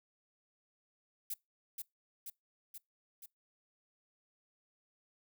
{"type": "noise with echo", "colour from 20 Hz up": "violet", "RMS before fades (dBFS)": -39, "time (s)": [1.3, 1.34], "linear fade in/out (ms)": 5, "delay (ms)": 480, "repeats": 4, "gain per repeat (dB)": -3, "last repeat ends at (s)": 3.26, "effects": ["noise-tail reverb RT60 0.2 s tail -25 dB re dry"]}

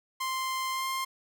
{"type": "tone with pitch glide", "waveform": "sawtooth", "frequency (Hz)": [1046.5, 1056.8], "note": ["C6", "C6"], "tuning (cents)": [0, 17], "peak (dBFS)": -26, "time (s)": [0.2, 1.05], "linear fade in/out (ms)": 10, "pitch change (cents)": 17, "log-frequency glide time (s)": [0.71, 0.86], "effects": []}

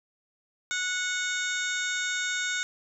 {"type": "harmonic tone with a mistuned harmonic", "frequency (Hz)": 735, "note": "F#5", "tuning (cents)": -12, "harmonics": [2, 3, 4, 5, 6, 7, 8, 9, 10], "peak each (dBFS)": [-30, -35, -44, -34, -47, -46, -47, -37, -39], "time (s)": [0.71, 2.63], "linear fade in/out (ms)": 0, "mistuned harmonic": 7, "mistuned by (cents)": 82, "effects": []}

